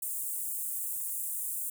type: high-pass noise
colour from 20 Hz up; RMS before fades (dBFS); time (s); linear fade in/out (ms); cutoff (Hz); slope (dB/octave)
pink; -35; 0.02-1.7; 5; 8100; 48
effects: none